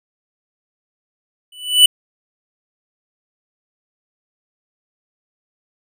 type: tone with exponential growth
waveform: square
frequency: 2976 Hz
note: F#7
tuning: 9 cents sharp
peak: -3 dBFS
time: 1.52-1.86 s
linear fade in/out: 5 ms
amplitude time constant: 73 ms
effects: none